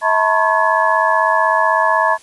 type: tone cluster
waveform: sine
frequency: 647 / 895 / 991 / 1087 / 1701 Hz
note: E5 / A5 / B5 / C#6 / G#6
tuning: -32 / +29 / +6 / -34 / +41 cents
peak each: -18 dBFS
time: 0.01-2.18 s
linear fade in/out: 50 ms
effects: white hiss -45 dBFS RMS until 2.22 s + resampled to 24000 Hz